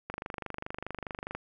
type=click train; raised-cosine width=0.5 ms; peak=-21 dBFS; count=32; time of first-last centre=0.1-1.35 s; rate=24.8 Hz; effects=none